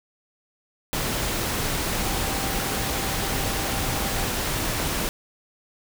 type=tone in noise; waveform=sine; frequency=784 Hz; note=G5; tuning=in tune; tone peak=-36 dBFS; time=2.01-4.24 s; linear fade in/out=0 ms; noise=pink; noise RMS=-26 dBFS; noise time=0.93-5.09 s; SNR=-13 dB; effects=none